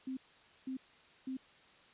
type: tone bursts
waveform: sine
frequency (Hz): 261.6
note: C4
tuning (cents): 0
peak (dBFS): -37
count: 3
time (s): 0.07-1.37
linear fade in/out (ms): 5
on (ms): 100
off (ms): 500
effects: white hiss -62 dBFS RMS until 1.93 s + resampled to 8000 Hz